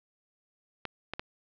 clicks, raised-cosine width 0.3 ms, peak -18 dBFS, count 3, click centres 0.853 / 1.136 / 1.195 s, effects low-pass 5000 Hz 12 dB/octave + 10-bit

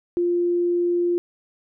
sine tone, 349.2 Hz, F4, in tune, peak -18 dBFS, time 0.17-1.18 s, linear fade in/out 0 ms, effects none

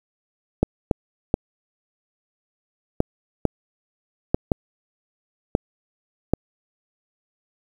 clicks, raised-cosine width 2 ms, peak -3 dBFS, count 9, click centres 0.63 / 0.912 / 1.341 / 3.004 / 3.453 / 4.345 / 4.518 / 5.551 / 6.336 s, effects 7-bit

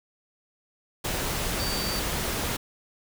sine tone in noise, 4609 Hz, D8, 33 cents flat, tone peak -32 dBFS, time 1.59-2 s, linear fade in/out 10 ms, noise pink, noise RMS -29 dBFS, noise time 1.04-2.57 s, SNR -6 dB, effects none

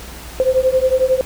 sine beating tone pair, 513 / 524 Hz, C5 / C5, -34 / +2 cents, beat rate 11 Hz, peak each -15 dBFS, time 0.4-1.21 s, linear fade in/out 0 ms, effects added 60 Hz sine -35 dBFS peak until 1.25 s + pink hiss -35 dBFS RMS until 1.25 s

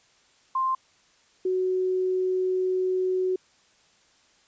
sine tone pair in turn, 1049 / 370.9 Hz, C6 / F#4, +4 / +4 cents, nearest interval octave + tritone, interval 1800 cents, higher first, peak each -22 dBFS, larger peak neither, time 0.55-0.75 / 1.45-3.36 s, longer second, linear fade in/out 5 ms, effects white hiss -61 dBFS RMS until 4.47 s + resampled to 16000 Hz

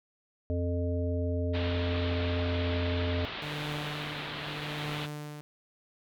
harmonic tone, 87.31 Hz, F2, in tune, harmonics 1 / 3 / 5 / 7, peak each -29 / -35 / -37 / -37 dBFS, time 0.5-3.25 s, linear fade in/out 0 ms
white low-pass noise, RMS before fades -39 dBFS, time 1.53-5.07 s, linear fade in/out 20 ms, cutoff 3900 Hz, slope 48 dB/octave
sawtooth tone with tremolo, 148.9 Hz, D3, 24 cents sharp, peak -30 dBFS, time 3.42-5.41 s, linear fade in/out 0 ms, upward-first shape triangle, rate 0.83 Hz, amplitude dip 75%
effects none

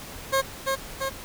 20% pulse tone with echo, 538 Hz, C5, 48 cents sharp, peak -15 dBFS, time 0.32-0.42 s, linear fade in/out 20 ms, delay 340 ms, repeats 2, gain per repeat -3 dB, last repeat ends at 1.1 s, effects pink hiss -40 dBFS RMS until 1.24 s

